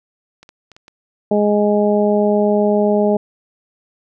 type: clicks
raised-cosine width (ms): 0.2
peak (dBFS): -24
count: 5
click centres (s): 0.43 / 0.491 / 0.717 / 0.765 / 0.881
type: harmonic tone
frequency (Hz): 207.7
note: G#3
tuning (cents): 0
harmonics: 1 / 2 / 3 / 4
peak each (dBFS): -16 / -16 / -17 / -24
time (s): 1.31-3.17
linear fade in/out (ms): 5
effects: none